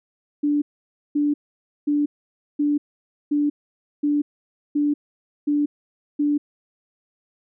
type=tone bursts; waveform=sine; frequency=292.6 Hz; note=D4; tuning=6 cents flat; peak=-17 dBFS; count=9; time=0.43-6.38 s; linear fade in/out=10 ms; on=190 ms; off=530 ms; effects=none